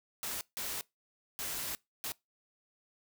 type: noise bursts at uneven times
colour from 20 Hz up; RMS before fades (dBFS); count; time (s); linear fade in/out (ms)
white; -38; 4; 0.23-0.41 / 0.57-0.81 / 1.39-1.75 / 2.04-2.12; 0
effects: noise-tail reverb RT60 0.2 s tail -23 dB re dry